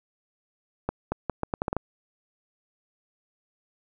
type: accelerating click train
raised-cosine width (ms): 1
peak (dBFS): -12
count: 9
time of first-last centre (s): 0.89-1.766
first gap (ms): 230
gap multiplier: 0.77
effects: none